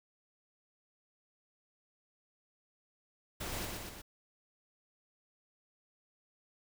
pink noise with echo, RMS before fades -40 dBFS, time 3.4-3.66 s, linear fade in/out 10 ms, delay 120 ms, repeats 3, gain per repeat -3 dB, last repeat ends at 4.02 s, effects none

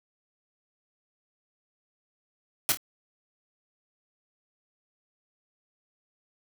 white noise with echo, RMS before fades -23 dBFS, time 2.69-2.72 s, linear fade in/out 0 ms, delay 26 ms, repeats 2, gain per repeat -9 dB, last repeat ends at 2.772 s, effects none

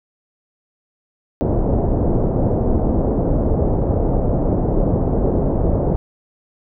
pink low-pass noise, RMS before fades -17 dBFS, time 1.41-5.96 s, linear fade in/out 0 ms, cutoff 660 Hz, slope 24 dB/octave, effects none

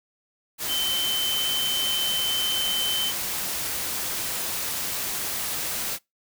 sine tone in noise, 3075 Hz, G7, 34 cents flat, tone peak -24 dBFS, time 0.67-3.13 s, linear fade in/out 50 ms, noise white, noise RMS -29 dBFS, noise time 0.58-5.99 s, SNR +2 dB, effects noise-tail reverb RT60 0.2 s tail -25 dB re dry

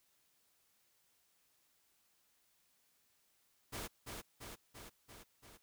pink noise with echo, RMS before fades -44 dBFS, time 3.72-3.88 s, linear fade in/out 20 ms, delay 340 ms, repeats 5, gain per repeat -3 dB, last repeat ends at 5.58 s, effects white hiss -75 dBFS RMS until 5.62 s

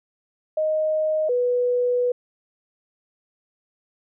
sine tone pair in turn, 622.3 / 491.7 Hz, D#5 / B4, 0 / -8 cents, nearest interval major third, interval 408 cents, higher first, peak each -19 / -18 dBFS, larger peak second, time 0.57-1.29 / 1.29-2.12 s, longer second, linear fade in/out 5 ms, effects none

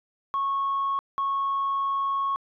sine tone pair in turn, 1100 / 1100 Hz, C#6 / C#6, -14 / -14 cents, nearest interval unison, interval 0 cents, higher neither, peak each -22 dBFS, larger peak neither, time 0.34-0.99 / 1.18-2.36 s, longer second, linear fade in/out 0 ms, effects tanh soft clip ceiling -20 dBFS

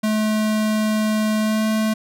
square tone with pitch glide, 215.4 to 217.8 Hz, A3 to A3, -37 to -17 cents, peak -18 dBFS, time 0.03-1.94 s, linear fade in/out 10 ms, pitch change +20 cents, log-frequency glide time 1.39-1.66 s, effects none

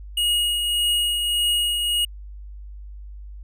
square tone with tremolo, 2880 Hz, F#7, 47 cents flat, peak -18 dBFS, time 0.17-2.05 s, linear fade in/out 5 ms, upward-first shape triangle, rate 1.7 Hz, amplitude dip 40%, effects added 50 Hz sine -35 dBFS peak until 3.43 s

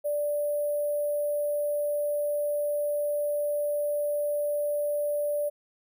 sine tone with sample-and-hold, 587.3 Hz, D5, in tune, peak -25 dBFS, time 0.04-5.5 s, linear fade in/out 20 ms, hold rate 11025 Hz, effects none

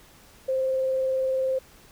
sine tone with vibrato, 525 Hz, C5, 6 cents sharp, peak -22 dBFS, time 0.48-1.59 s, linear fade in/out 10 ms, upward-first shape sine, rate 20 Hz, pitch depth 14 cents each way, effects pink hiss -53 dBFS RMS until 1.91 s

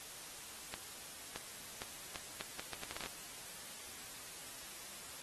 accelerating click train, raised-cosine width 0.2 ms, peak -23 dBFS, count 13, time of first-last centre 0.74-3.06 s, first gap 620 ms, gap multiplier 0.74, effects white hiss -50 dBFS RMS until 5.22 s + AAC 32 kbps

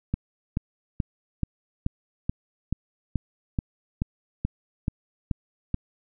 click train, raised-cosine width 5 ms, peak -12 dBFS, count 14, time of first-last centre 0.14-5.743 s, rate 2.32 Hz, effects none

